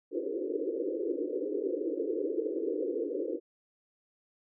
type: band-pass noise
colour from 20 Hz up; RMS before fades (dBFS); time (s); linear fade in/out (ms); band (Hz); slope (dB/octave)
white; -33; 0.11-3.4; 50; 290 to 510; 96
effects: none